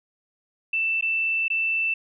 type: tone with dropouts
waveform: sine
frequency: 2661 Hz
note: E7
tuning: 16 cents sharp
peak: -21 dBFS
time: 0.73-1.94 s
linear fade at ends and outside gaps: 5 ms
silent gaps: 1.011-1.024 / 1.482-1.501 s
effects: none